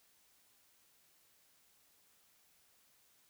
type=silence; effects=white hiss -70 dBFS RMS until 3.29 s